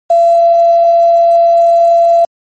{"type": "tone with quantisation", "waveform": "sine", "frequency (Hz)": 679, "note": "F5", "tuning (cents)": -49, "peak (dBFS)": -4, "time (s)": [0.1, 2.25], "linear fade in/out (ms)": 5, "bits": 5, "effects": ["MP3 32 kbps"]}